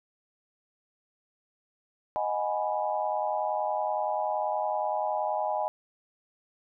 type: chord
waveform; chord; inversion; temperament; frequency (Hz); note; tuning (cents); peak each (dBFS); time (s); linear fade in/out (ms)
sine; G# minor seventh; second; equal; 622.3 / 740 / 830.6 / 987.8; D#5 / F#5 / G#5 / B5; 0 / 0 / 0 / 0; -31 / -34 / -30 / -35; 2.16-5.68; 0
effects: none